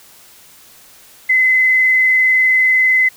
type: tone with vibrato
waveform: sine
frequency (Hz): 2038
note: C7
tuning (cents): -46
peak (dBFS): -9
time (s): 1.29-3.09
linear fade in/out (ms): 10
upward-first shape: sine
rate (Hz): 20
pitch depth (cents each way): 25
effects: white hiss -44 dBFS RMS until 3.16 s